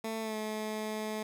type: tone with pitch glide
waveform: 15% pulse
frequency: 222.4 to 215.6 Hz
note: A3 to A3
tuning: +19 to -35 cents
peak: -28 dBFS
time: 0.04-1.23 s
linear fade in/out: 5 ms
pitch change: -54 cents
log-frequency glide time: 0.21-0.36 s
effects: none